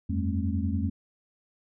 sine tone cluster, 86.1 / 96.6 / 200.5 / 220.3 / 270.4 Hz, F2 / G2 / G3 / A3 / C#4, -24 / -25 / +39 / +2 / -43 cents, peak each -28 / -35 / -33 / -32 / -34 dBFS, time 0.09-0.9 s, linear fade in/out 10 ms, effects none

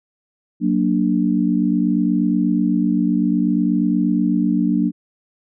sine chord, Gb augmented, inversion none, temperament equal, 185 / 233.1 / 293.7 Hz, Gb3 / Bb3 / D4, 0 / 0 / 0 cents, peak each -19 dBFS, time 0.6-4.92 s, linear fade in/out 50 ms, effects none

